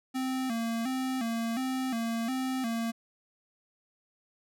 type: tone with vibrato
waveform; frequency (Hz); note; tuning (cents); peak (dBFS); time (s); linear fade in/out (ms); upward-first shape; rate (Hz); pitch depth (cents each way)
square; 244.2; B3; -19; -30; 0.14-2.92; 20; square; 1.4; 110
effects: none